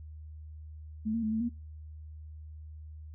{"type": "tone with pitch steps", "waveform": "sine", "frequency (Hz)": [217.4, 229.3, 216.9, 221.8, 237.4], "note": ["A3", "A#3", "A3", "A3", "A#3"], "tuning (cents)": [-21, -28, -25, 14, 32], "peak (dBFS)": -28, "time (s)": [1.05, 1.495], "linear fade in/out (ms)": 20, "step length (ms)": 89, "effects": ["noise-tail reverb RT60 0.3 s tail -21 dB re dry", "added 77 Hz sine -43 dBFS peak until 3.14 s"]}